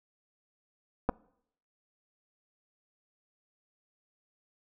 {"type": "clicks", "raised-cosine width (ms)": 1, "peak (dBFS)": -13, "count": 2, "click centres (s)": [1.09, 1.094], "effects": ["noise-tail reverb RT60 0.7 s tail -25 dB re dry"]}